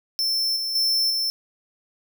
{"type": "tone with level steps", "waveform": "45% pulse", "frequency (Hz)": 5340, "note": "E8", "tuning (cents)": 22, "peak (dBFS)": [-21, -25, -19, -22], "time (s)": [0.19, 1.3], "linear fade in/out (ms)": 0, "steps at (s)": [0.56, 0.75, 1.1], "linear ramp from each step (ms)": 5, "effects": []}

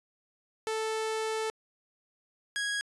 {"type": "tone pair in turn", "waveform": "sawtooth", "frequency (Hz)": [440, 1652.6], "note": ["A4", "G#6"], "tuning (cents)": [0, -9], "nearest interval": "octave + major seventh", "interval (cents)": 2291, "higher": "second", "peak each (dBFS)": -26, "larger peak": "neither", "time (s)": [[0.67, 1.5], [2.56, 2.81]], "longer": "first", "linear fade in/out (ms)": 0, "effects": ["resampled to 24000 Hz"]}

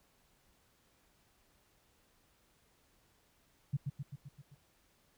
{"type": "tone with echo", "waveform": "sine", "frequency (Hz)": 140, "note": "C#3", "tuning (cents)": 18, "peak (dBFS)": -29, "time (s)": [3.73, 3.77], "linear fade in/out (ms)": 10, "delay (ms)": 130, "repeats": 6, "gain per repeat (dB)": -4, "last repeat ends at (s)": 4.55, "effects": ["pink hiss -71 dBFS RMS until 5.17 s"]}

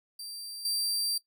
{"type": "tone with level steps", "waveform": "sawtooth", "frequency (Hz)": 4699, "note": "D8", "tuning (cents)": 0, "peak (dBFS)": [-36, -25], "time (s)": [0.19, 1.18], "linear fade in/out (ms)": 5, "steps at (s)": 0.65, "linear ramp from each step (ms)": 2, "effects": ["noise-tail reverb RT60 0.1 s tail -17 dB re dry"]}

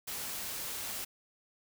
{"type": "noise", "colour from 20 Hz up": "white", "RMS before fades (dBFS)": -39, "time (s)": [0.07, 1.05], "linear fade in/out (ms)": 10, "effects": []}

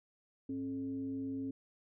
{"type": "tone with frequency modulation", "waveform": "sine", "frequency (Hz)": 270, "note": "C#4", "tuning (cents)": -45, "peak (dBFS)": -36, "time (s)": [0.49, 1.51], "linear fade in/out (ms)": 5, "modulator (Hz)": 164, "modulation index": 0.42, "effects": []}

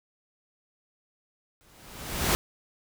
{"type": "noise with exponential growth", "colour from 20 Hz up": "pink", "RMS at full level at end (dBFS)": -22, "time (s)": [1.61, 2.35], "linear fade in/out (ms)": 0, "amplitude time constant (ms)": 160, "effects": []}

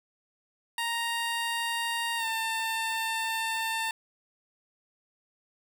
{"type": "tone with pitch glide", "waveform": "15% pulse", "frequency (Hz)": [932.3, 896.9], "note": ["A#5", "A5"], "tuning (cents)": [0, 33], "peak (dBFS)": -22, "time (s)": [0.78, 3.91], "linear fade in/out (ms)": 2, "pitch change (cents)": -67, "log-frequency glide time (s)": [2.17, 2.26], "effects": []}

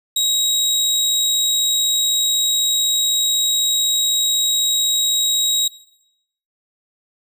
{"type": "tone", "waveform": "25% pulse", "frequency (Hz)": 3811, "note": "A#7", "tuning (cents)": 38, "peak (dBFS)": -12, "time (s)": [0.16, 5.68], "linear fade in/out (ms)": 5, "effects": ["noise-tail reverb RT60 0.8 s tail -18 dB re dry"]}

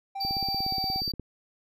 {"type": "tone with pitch glide", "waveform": "triangle", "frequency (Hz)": [784, 769.6], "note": ["G5", "G5"], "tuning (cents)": [0, -32], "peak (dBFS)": -30, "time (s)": [0.15, 1.01], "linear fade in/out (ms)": 10, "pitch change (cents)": -32, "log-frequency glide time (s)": [0.57, 0.7]}
{"type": "tone", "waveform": "triangle", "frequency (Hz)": 4641, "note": "D8", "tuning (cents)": -21, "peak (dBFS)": -27, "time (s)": [0.2, 1.12], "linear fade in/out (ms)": 10}
{"type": "click train", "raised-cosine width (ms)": 3, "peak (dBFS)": -24, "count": 17, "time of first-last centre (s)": [0.25, 1.197], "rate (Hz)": 16.9}
{"effects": []}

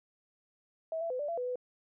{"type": "tone with pitch steps", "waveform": "sine", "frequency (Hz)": [647, 668, 506, 586, 676, 496, 498.8], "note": ["E5", "E5", "B4", "D5", "E5", "B4", "B4"], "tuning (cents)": [-32, 23, 42, -4, 43, 7, 17], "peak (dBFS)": -32, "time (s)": [0.92, 1.557], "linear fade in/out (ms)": 2, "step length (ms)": 91, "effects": []}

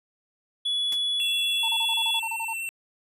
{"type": "tone", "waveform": "triangle", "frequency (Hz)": 3400, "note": "G#7", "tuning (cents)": 40, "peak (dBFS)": -22, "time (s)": [0.65, 2.2], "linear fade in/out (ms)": 10}
{"type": "noise with exponential decay", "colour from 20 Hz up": "white", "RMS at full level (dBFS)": -33, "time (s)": [0.92, 1.01], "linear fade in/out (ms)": 2, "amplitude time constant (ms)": 19}
{"type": "tone with vibrato", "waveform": "square", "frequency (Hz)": 2700, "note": "E7", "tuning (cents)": 41, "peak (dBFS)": -30, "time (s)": [1.2, 2.69], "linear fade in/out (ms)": 0, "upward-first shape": "sine", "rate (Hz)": 7.8, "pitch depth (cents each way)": 9}
{"type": "tone bursts", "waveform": "triangle", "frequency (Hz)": 902, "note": "A5", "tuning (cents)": 43, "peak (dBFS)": -28, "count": 11, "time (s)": [1.63, 2.534], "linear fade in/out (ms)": 5, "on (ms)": 54, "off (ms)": 31}
{"effects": ["resampled to 32000 Hz"]}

